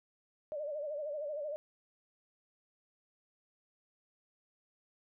sine tone with vibrato, 593 Hz, D5, 17 cents sharp, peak -36 dBFS, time 0.52-1.56 s, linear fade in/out 0 ms, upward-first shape sine, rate 13 Hz, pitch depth 86 cents each way, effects none

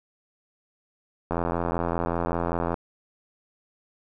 click train, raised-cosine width 1 ms, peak -12 dBFS, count 123, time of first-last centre 1.31-2.742 s, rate 85.2 Hz, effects none

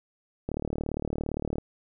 click train, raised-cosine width 2 ms, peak -17 dBFS, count 42, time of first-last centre 0.49-1.583 s, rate 37.5 Hz, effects none

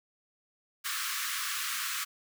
pink high-pass noise, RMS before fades -34 dBFS, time 0.84-2.05 s, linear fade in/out 20 ms, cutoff 1100 Hz, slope 96 dB/octave, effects none

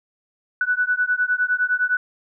sine beating tone pair, 1480 / 1489.8 Hz, F#6 / F#6, 0 / +11 cents, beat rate 9.8 Hz, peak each -21 dBFS, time 0.61-1.97 s, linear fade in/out 2 ms, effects none

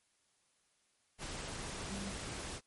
sine tone in noise, 196.7 Hz, G3, 6 cents sharp, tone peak -41 dBFS, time 1.88-2.14 s, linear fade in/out 50 ms, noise pink, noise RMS -43 dBFS, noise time 1.18-2.61 s, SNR -1 dB, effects white hiss -75 dBFS RMS until 2.66 s + MP3 48 kbps

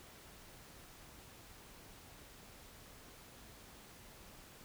silence, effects pink hiss -57 dBFS RMS until 4.64 s

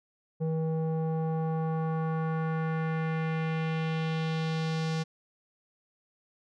square tone with low-pass filter sweep, 160.3 Hz, E3, 48 cents flat, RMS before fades -30 dBFS, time 0.4-5.04 s, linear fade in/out 20 ms, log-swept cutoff 490 to 5400 Hz, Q 1.6, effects none

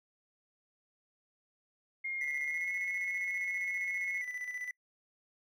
sine tone with pitch glide, 2132 to 2176 Hz, C7 to C#7, +32 to -33 cents, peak -34 dBFS, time 2.04-4.22 s, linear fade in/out 10 ms, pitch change +35 cents, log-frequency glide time 2.45-2.72 s
triangle tone with tremolo, 1988 Hz, B6, 11 cents sharp, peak -34 dBFS, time 2.21-4.71 s, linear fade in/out 2 ms, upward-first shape square, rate 15 Hz, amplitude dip 50%
effects noise-tail reverb RT60 0.1 s tail -26 dB re dry

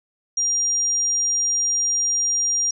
sine tone, 5700 Hz, F8, 34 cents sharp, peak -18 dBFS, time 0.37-2.71 s, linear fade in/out 5 ms, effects none

